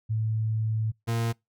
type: tone pair in turn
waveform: sine / 40% pulse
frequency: 110 / 115.47 Hz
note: A2 / A#2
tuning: 0 / -16 cents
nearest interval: minor second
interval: 84 cents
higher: second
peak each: -24 dBFS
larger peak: neither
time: 0.09-0.92 / 1.07-1.33 s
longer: first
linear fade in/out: 20 ms
effects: noise-tail reverb RT60 0.2 s tail -26 dB re dry